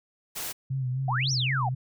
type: noise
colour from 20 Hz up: white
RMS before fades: -34 dBFS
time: 0.35-0.53 s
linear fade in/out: 20 ms
type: tone with vibrato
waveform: sine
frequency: 130 Hz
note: C3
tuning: 11 cents flat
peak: -26 dBFS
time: 0.7-1.75 s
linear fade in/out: 10 ms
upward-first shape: sine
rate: 3.9 Hz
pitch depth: 61 cents each way
type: exponential two-way sweep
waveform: sine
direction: up then down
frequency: 691 to 6130 to 701 Hz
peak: -26 dBFS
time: 1.08-1.69 s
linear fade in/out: 5 ms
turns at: 1.32 s
effects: none